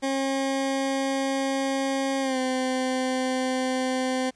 20% pulse tone with pitch glide, 270.4 to 258 Hz, C#4 to C4, -43 to -24 cents, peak -19 dBFS, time 0.02-4.31 s, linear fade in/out 20 ms, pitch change -81 cents, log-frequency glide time 2.21-2.38 s, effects pink hiss -64 dBFS RMS until 4.35 s + resampled to 22050 Hz

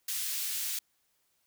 white high-pass noise, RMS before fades -34 dBFS, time 0.08-0.79 s, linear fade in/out 5 ms, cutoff 2500 Hz, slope 12 dB/octave, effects white hiss -74 dBFS RMS until 1.46 s

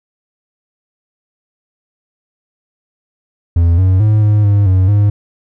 triangle tone with pitch steps, 84.8 / 93.5 / 107 / 105.2 / 101.7 / 93.5 / 102.9 Hz, E2 / F#2 / A2 / G#2 / G#2 / F#2 / G#2, +50 / +19 / -48 / +23 / -36 / +19 / -16 cents, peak -5 dBFS, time 3.56-5.1 s, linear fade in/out 5 ms, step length 220 ms, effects none

